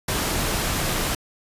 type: noise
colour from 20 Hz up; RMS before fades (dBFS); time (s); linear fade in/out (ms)
pink; -24; 0.08-1.15; 5
effects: resampled to 32000 Hz